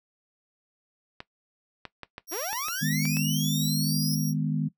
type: clicks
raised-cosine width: 0.3 ms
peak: -21 dBFS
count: 8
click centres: 1.204 / 1.853 / 2.033 / 2.181 / 2.53 / 2.684 / 3.054 / 3.169 s
type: tone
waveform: 20% pulse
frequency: 5650 Hz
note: F8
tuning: 19 cents sharp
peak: -29 dBFS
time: 2.27-4.34 s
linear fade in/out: 50 ms
type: linear sweep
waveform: sawtooth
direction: up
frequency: 290 to 5274 Hz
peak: -28 dBFS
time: 2.31-4.16 s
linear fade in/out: 20 ms
type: chord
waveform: sine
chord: G# minor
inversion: second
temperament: just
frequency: 155.74 / 207.7 / 249.2 Hz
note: D#3 / G#3 / B3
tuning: +2 / 0 / +16 cents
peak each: -26 / -31 / -31 dBFS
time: 2.81-4.69 s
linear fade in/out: 20 ms
effects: noise-tail reverb RT60 0.1 s tail -17 dB re dry